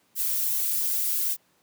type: noise with flanger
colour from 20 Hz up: violet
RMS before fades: -26 dBFS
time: 0.15-1.37 s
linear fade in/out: 50 ms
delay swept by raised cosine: 1.9 to 3.5 ms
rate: 2.6 Hz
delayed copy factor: +0.9
effects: pink hiss -65 dBFS RMS until 1.62 s + high-pass 150 Hz 12 dB/octave